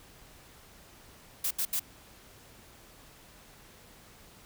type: noise bursts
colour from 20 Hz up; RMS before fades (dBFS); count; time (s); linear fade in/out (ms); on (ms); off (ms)
blue; -30; 3; 1.44-1.796; 5; 68; 76
effects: pink hiss -55 dBFS RMS until 4.45 s